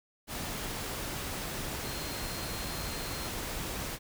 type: tone in noise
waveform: sine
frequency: 4200 Hz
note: C8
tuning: 6 cents sharp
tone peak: -45 dBFS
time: 1.82-3.31 s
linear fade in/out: 50 ms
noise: pink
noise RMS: -37 dBFS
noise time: 0.27-3.99 s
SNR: -11 dB
effects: none